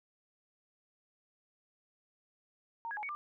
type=tone with pitch steps; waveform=sine; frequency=921 / 1658 / 844 / 2237 / 1189 Hz; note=A#5 / G#6 / G#5 / C#7 / D6; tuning=-21 / -3 / +28 / +15 / +21 cents; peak=-37 dBFS; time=2.85-3.15 s; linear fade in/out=0 ms; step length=60 ms; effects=none